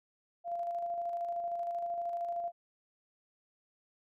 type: tone with tremolo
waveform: sine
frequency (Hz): 690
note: F5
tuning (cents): -21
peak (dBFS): -32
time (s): 0.44-2.52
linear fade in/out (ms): 50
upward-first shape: square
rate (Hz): 13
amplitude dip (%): 30
effects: none